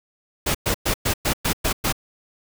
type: noise bursts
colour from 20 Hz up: pink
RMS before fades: -21 dBFS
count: 8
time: 0.46-1.926 s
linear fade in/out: 10 ms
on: 87 ms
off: 110 ms
effects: none

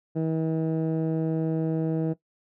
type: tone with low-pass filter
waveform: 15% pulse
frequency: 160.4 Hz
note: E3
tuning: 47 cents flat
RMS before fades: -26 dBFS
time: 0.15-2.14 s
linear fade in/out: 20 ms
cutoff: 440 Hz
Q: 0.77
effects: noise-tail reverb RT60 0.1 s tail -17 dB re dry

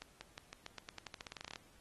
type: accelerating click train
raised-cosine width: 0.2 ms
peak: -28 dBFS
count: 20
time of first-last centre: 0.02-1.559 s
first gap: 190 ms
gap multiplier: 0.89
effects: pink hiss -66 dBFS RMS until 1.8 s + AAC 32 kbps

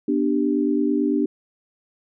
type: chord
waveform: sine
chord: G major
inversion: first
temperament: just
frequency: 245 / 294 / 392 Hz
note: B3 / D4 / G4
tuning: -14 / +2 / 0 cents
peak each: -23 / -20 / -25 dBFS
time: 0.08-1.26 s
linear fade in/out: 5 ms
effects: none

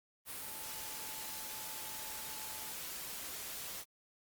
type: tone in noise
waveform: sine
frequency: 869 Hz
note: A5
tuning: 22 cents flat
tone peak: -54 dBFS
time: 0.4-2.74 s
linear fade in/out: 50 ms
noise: white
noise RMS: -44 dBFS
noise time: 0.25-3.85 s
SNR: -13 dB
effects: Opus 32 kbps

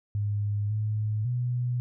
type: tone with pitch steps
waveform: sine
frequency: 103.1 / 107 / 123 Hz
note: G#2 / A2 / B2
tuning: -12 / -48 / -7 cents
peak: -25 dBFS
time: 0.15-1.8 s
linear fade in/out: 0 ms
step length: 550 ms
effects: none

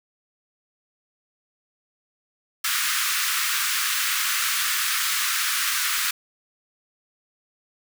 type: high-pass noise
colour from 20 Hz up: pink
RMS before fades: -24 dBFS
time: 2.64-6.11 s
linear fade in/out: 5 ms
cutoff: 1200 Hz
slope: 48 dB/octave
effects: none

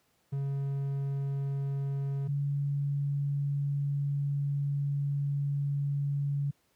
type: tone pair in turn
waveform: triangle / sine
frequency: 138.59 / 141.83 Hz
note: C#3 / C#3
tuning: 0 / +40 cents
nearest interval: unison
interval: 40 cents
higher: second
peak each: -27 dBFS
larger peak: neither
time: 0.32-2.28 / 2.28-6.51 s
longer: second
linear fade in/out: 10 ms
effects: pink hiss -71 dBFS RMS until 6.75 s + high-pass 80 Hz 12 dB/octave

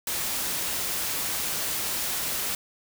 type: noise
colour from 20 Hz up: white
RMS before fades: -29 dBFS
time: 0.07-2.55 s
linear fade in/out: 2 ms
effects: none

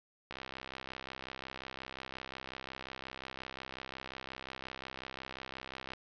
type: click train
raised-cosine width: 0.3 ms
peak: -26 dBFS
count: 370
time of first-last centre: 0.31-5.935 s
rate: 65.6 Hz
effects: resampled to 16000 Hz + 11-bit

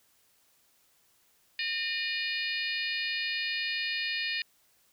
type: harmonic tone with a mistuned harmonic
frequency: 609 Hz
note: D#5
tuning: 37 cents flat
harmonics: 3 / 4 / 5 / 6 / 7 / 8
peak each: -35 / -34 / -38 / -40 / -38 / -40 dBFS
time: 1.59-4.42 s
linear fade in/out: 2 ms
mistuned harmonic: 5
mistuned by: -82 cents
effects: white hiss -67 dBFS RMS until 4.92 s

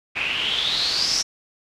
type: noise with low-pass filter sweep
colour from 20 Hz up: white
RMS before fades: -23 dBFS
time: 0.15-1.23 s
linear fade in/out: 20 ms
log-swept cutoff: 2400 to 5700 Hz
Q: 8.1
effects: none

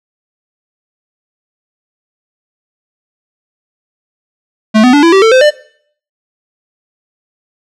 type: tone with pitch steps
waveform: square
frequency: 217.1 / 250.8 / 289.8 / 334.8 / 386.8 / 446.9 / 516.4 / 596.6 Hz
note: A3 / B3 / D4 / E4 / G4 / A4 / C5 / D5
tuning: -23 / +27 / -23 / +27 / -23 / +27 / -23 / +27 cents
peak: -4 dBFS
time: 4.74-5.508 s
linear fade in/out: 20 ms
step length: 96 ms
effects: noise-tail reverb RT60 0.6 s tail -21 dB re dry + low-pass 5000 Hz 12 dB/octave

